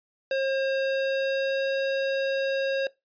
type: tone with pitch glide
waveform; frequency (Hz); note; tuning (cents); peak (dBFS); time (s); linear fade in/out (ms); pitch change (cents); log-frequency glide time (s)
square; 537 to 541.7; C5 to C#5; +45 to -40; -24; 0.31-2.87; 2; +15; 0.76-1.7
effects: noise-tail reverb RT60 0.2 s tail -21 dB re dry + resampled to 11025 Hz